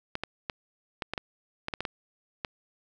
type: clicks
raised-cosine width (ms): 0.3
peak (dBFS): -15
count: 11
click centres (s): 0.154 / 0.236 / 0.498 / 1.022 / 1.136 / 1.178 / 1.684 / 1.738 / 1.806 / 1.852 / 2.448
effects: none